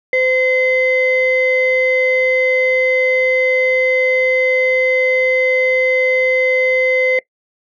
sine tone pair together, 514 / 2056 Hz, C5 / C7, -31 / -31 cents, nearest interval 2 octaves, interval 2400 cents, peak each -13 dBFS, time 0.13-7.19 s, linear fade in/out 2 ms, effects noise-tail reverb RT60 0.1 s tail -21 dB re dry + tanh soft clip ceiling -6 dBFS

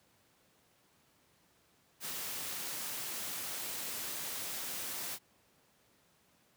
white noise, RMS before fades -40 dBFS, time 2-5.19 s, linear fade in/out 50 ms, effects pink hiss -69 dBFS RMS until 6.56 s + high-pass 100 Hz 12 dB/octave

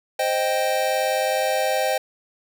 square chord, C minor, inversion none, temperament equal, 523.3 / 622.3 / 784 Hz, C5 / Eb5 / G5, 0 / 0 / 0 cents, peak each -25 dBFS, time 0.19-1.98 s, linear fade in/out 5 ms, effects none

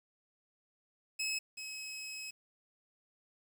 20% pulse tone pair in turn, 2577 / 2561 Hz, E7 / D#7, -40 / +49 cents, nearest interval unison, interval 11 cents, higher first, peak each -29 / -37 dBFS, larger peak first, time 1.19-1.39 / 1.57-2.31 s, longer second, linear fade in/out 10 ms, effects 10-bit

